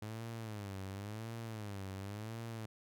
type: tone with vibrato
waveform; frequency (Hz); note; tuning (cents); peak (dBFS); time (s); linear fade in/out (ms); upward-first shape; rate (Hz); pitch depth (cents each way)
sawtooth; 105.1; G#2; +21; -38; 0.02-2.66; 5; sine; 0.93; 160
effects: none